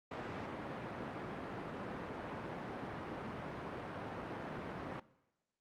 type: band-pass noise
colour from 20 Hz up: pink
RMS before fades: -44 dBFS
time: 0.11-5 s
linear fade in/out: 5 ms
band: 130 to 1600 Hz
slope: 12 dB/octave
effects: noise-tail reverb RT60 1.0 s tail -20 dB re dry + Opus 48 kbps